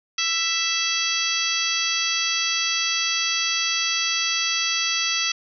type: harmonic tone with a mistuned harmonic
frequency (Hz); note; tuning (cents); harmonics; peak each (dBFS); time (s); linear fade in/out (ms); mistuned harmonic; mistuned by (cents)
660; E5; +2; 2 / 3 / 4 / 5 / 6 / 7 / 8 / 9; -32 / -31 / -27 / -27 / -32 / -28 / -33 / -28; 0.18-5.32; 5; 2; +16
effects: none